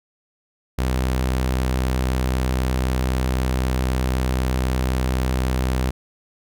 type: tone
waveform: sawtooth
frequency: 63.9 Hz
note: C2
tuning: 40 cents flat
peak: -15 dBFS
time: 0.78-5.91 s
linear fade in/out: 10 ms
effects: none